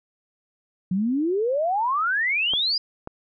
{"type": "exponential sweep", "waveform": "sine", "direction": "up", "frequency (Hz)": [176.6, 5000], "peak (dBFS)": -20, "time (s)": [0.91, 2.78], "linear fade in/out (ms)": 5}
{"type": "clicks", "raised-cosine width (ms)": 1, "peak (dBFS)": -19, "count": 2, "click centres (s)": [2.536, 3.074]}
{"effects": []}